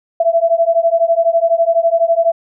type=beating tone pair; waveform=sine; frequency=662 / 674 Hz; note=E5 / E5; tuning=+7 / +38 cents; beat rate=12 Hz; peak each=-13 dBFS; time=0.2-2.32 s; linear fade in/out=5 ms; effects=none